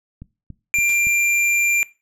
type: click train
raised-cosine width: 5 ms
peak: -23 dBFS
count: 4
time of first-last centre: 0.22-1.07 s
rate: 3.53 Hz
type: tone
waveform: square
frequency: 2378 Hz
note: D7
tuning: 21 cents sharp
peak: -16 dBFS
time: 0.74-1.83 s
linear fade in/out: 0 ms
type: noise with exponential decay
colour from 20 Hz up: white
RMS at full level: -34 dBFS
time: 0.89-1.13 s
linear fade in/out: 1 ms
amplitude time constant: 52 ms
effects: noise-tail reverb RT60 0.3 s tail -20 dB re dry + low-pass 11000 Hz 12 dB/octave